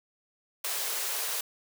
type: high-pass noise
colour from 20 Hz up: white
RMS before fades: -32 dBFS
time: 0.64-1.41 s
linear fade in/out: 5 ms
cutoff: 380 Hz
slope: 96 dB/octave
effects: none